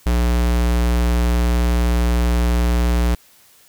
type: tone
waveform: square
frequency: 59.6 Hz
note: A#1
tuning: 39 cents sharp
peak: -15 dBFS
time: 0.06-3.15 s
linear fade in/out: 5 ms
effects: white hiss -51 dBFS RMS until 3.68 s